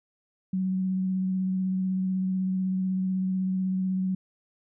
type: tone with vibrato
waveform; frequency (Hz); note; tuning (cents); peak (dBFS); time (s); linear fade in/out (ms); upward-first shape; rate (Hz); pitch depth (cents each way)
sine; 187.4; F#3; +22; -24; 0.53-4.15; 5; sine; 16; 15
effects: none